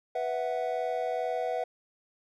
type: chord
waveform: triangle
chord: B suspended fourth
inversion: none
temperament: just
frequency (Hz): 493.9 / 658.5 / 740.8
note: B4 / E5 / F#5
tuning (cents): 0 / -2 / +2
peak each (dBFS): -31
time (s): 0.15-1.64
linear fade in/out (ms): 5
effects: none